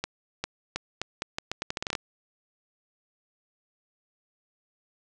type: accelerating click train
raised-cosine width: 0.2 ms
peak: -12 dBFS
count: 15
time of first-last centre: 0.04-1.952 s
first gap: 400 ms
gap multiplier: 0.8
effects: resampled to 22050 Hz + 8-bit